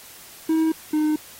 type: tone pair in turn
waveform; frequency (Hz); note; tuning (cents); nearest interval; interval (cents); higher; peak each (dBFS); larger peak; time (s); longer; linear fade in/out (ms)
triangle; 320 / 305.9; D#4 / D#4; +49 / -29; minor second; 78; first; -15 / -16; first; 0.49-0.72 / 0.93-1.16; neither; 5
effects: white hiss -44 dBFS RMS until 1.39 s + AAC 48 kbps